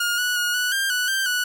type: tone with pitch steps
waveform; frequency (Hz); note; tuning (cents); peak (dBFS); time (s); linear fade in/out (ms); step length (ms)
sawtooth; 1423 / 1471 / 1442 / 1477 / 1593 / 1480 / 1574 / 1475; F6 / F#6 / F#6 / F#6 / G6 / F#6 / G6 / F#6; +32 / -11 / -45 / -3 / +27 / 0 / +7 / -6; -17; 0-1.44; 5; 180
effects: none